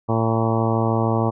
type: harmonic tone with a mistuned harmonic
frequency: 113.1 Hz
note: A2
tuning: 48 cents sharp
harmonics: 1 / 2 / 3 / 4 / 5 / 6 / 7 / 8 / 9 / 10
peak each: -21 / -24 / -26 / -27 / -28 / -29 / -29 / -30 / -31 / -31 dBFS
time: 0.08-1.31 s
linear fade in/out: 20 ms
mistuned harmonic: 9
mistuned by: -47 cents
effects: none